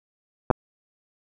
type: clicks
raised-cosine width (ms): 1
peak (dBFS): -4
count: 2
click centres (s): 0.503 / 0.511
effects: none